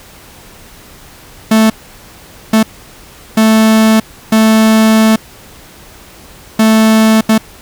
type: tone bursts at uneven times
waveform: 45% pulse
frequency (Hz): 220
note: A3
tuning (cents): 0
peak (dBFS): -5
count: 6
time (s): 1.51-1.7 / 2.53-2.63 / 3.37-4 / 4.32-5.16 / 6.59-7.21 / 7.29-7.38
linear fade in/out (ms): 5
effects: pink hiss -37 dBFS RMS until 7.61 s